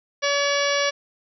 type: harmonic tone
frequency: 569 Hz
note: C#5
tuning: 45 cents sharp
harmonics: 1 / 2 / 3 / 4 / 5 / 6 / 7 / 8 / 9 / 10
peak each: -23 / -28 / -27 / -28 / -31 / -31 / -35 / -34 / -34 / -31 dBFS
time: 0.22-0.91 s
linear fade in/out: 20 ms
effects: none